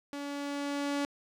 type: tone with level ramp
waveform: sawtooth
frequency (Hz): 284.8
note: C#4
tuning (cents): +47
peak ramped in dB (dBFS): -33 to -25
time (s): 0.13-1.05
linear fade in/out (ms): 0
effects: low-pass 8000 Hz 12 dB/octave + 11-bit